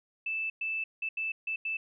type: tone bursts at uneven times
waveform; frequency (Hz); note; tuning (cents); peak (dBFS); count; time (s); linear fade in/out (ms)
sine; 2637; E7; 0; -30; 6; 0.26-0.5 / 0.61-0.84 / 1.02-1.09 / 1.17-1.32 / 1.47-1.56 / 1.65-1.77; 5
effects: none